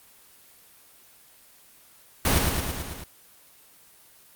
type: noise with echo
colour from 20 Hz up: pink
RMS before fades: -21 dBFS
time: 2.25-2.38 s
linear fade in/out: 2 ms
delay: 110 ms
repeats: 6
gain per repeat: -3 dB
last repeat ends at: 3.04 s
effects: white hiss -54 dBFS RMS until 4.35 s + Opus 24 kbps